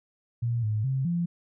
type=tone with pitch steps; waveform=sine; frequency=118 / 107.2 / 133.1 / 172.1 Hz; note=A#2 / A2 / C3 / F3; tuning=+22 / -45 / +30 / -25 cents; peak=-24 dBFS; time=0.42-1.26 s; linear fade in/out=10 ms; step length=210 ms; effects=none